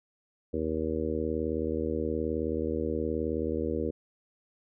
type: harmonic tone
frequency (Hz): 78.9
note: D#2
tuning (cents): +25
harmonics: 1 / 2 / 3 / 4 / 5 / 6 / 7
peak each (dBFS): -36 / -44 / -35 / -34 / -35 / -33 / -41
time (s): 0.53-3.91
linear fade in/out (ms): 10
effects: none